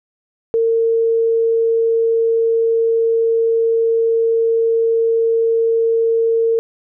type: tone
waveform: sine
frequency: 455.9 Hz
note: A#4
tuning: 39 cents flat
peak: -12 dBFS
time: 0.54-6.59 s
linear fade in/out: 0 ms
effects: none